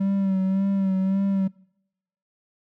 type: tone with vibrato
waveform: triangle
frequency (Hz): 193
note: G3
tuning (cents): -27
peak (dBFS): -18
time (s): 0-1.48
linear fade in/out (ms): 10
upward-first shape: sine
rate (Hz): 1.8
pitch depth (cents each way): 37
effects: noise-tail reverb RT60 0.8 s tail -24 dB re dry